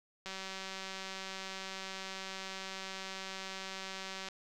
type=click train; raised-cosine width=0.2 ms; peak=-25 dBFS; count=770; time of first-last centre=0.26-4.286 s; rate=191 Hz; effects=11-bit